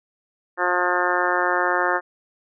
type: harmonic tone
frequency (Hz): 178.6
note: F3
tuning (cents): +39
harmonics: 2 / 3 / 4 / 5 / 6 / 7 / 8 / 9 / 10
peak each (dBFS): -27 / -27 / -27 / -27 / -27 / -27 / -27 / -27 / -27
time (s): 0.57-2.01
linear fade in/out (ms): 50
effects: none